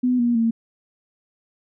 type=tone with pitch steps; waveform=sine; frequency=250 / 238.8 / 228.2 Hz; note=B3 / A#3 / A#3; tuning=+21 / +42 / -37 cents; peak=-16 dBFS; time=0.03-0.51 s; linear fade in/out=10 ms; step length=160 ms; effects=none